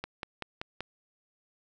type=click train; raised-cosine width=0.3 ms; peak=-19 dBFS; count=5; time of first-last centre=0.04-0.806 s; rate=5.22 Hz; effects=none